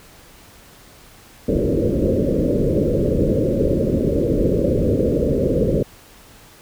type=low-pass noise; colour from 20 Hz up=white; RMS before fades=-18 dBFS; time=1.48-5.83 s; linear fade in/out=5 ms; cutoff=570 Hz; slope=96 dB/octave; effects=pink hiss -46 dBFS RMS until 6.61 s